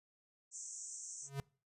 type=band-pass noise; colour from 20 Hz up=white; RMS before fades=-48 dBFS; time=0.51-1.3 s; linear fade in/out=50 ms; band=5900 to 8100 Hz; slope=96 dB/octave
type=tone with exponential growth; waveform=square; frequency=138.59 Hz; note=C#3; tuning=in tune; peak=-35 dBFS; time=1.22-1.4 s; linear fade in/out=0 ms; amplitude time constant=38 ms
effects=noise-tail reverb RT60 0.4 s tail -24 dB re dry + resampled to 32000 Hz